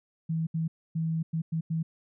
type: tone bursts at uneven times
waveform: sine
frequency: 162.1 Hz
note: E3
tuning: 29 cents flat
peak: -26 dBFS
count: 6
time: 0.29-0.47 / 0.54-0.68 / 0.95-1.23 / 1.33-1.42 / 1.52-1.61 / 1.7-1.83 s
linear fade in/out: 10 ms
effects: none